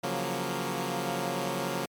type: chord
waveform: 10% pulse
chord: Gb major seventh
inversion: second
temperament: equal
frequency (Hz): 138.59 / 174.61 / 185 / 233.1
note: Db3 / F3 / Gb3 / Bb3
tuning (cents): 0 / 0 / 0 / 0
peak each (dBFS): -27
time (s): 0.03-1.86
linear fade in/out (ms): 10
effects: MP3 96 kbps